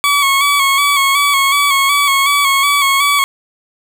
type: tone with vibrato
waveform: 20% pulse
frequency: 1119 Hz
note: C#6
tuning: 16 cents sharp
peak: -5 dBFS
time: 0.04-3.24 s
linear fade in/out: 0 ms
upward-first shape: square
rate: 2.7 Hz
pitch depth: 36 cents each way
effects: 7-bit